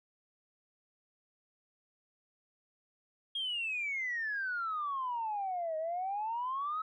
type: exponential two-way sweep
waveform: sine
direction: down then up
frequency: 3279 to 622.3 to 1298 Hz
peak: -32 dBFS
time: 3.35-6.82 s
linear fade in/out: 5 ms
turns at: 5.77 s
effects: tanh soft clip ceiling -28 dBFS